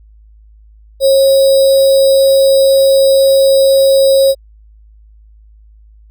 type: tone with sample-and-hold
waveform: sine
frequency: 542 Hz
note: C#5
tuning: 39 cents flat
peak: -5 dBFS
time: 1-4.35 s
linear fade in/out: 50 ms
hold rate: 4410 Hz
effects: added 53 Hz sine -39 dBFS peak until 6.1 s